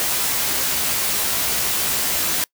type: noise with comb filter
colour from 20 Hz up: white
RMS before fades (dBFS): -21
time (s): 0-2.44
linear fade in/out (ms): 0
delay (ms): 15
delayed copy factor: +0.6
effects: noise-tail reverb RT60 0.1 s tail -25 dB re dry